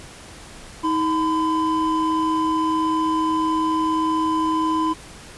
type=tone pair together; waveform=triangle; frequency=317.3 / 1013.5 Hz; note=D#4 / B5; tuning=+34 / +45 cents; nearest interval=octave + minor sixth; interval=2011 cents; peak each=-19 dBFS; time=0.83-4.94 s; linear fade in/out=20 ms; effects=pink hiss -41 dBFS RMS until 5.37 s + resampled to 24000 Hz